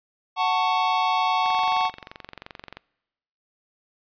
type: chord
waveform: square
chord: F# minor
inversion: none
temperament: just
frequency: 740 / 888 / 1110 Hz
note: F#5 / A5 / C#6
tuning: 0 / +16 / +2 cents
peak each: -25 dBFS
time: 0.36-1.91 s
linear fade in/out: 50 ms
type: click train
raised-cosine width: 0.3 ms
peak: -21 dBFS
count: 31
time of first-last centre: 1.46-2.77 s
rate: 22.9 Hz
effects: noise-tail reverb RT60 1.0 s tail -24 dB re dry + resampled to 11025 Hz